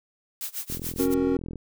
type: noise with tremolo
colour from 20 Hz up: blue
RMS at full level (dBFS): -31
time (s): 0.41-1.14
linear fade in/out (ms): 0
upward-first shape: sine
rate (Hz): 7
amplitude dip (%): 95
type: click train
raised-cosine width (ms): 3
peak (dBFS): -23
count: 37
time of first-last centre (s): 0.7-1.557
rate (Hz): 42
type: chord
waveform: triangle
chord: F# major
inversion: second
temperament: equal with one note detuned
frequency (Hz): 274 / 370 / 466.2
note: C#4 / F#4 / A#4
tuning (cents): -20 / 0 / 0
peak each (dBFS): -21 / -25 / -26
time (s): 0.99-1.37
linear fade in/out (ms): 5
effects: none